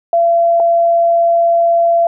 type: tone pair in turn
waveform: sine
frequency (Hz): 679 / 679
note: F5 / F5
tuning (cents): -49 / -49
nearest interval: unison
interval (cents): 0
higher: neither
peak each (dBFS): -8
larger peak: neither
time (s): 0.13-0.6 / 0.6-2.07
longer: second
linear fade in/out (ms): 2
effects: none